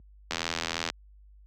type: click train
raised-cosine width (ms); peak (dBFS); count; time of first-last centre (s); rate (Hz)
0.2; -11; 50; 0.31-0.9; 83
effects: added 50 Hz sine -32 dBFS peak until 1.46 s + high-pass 150 Hz 12 dB/octave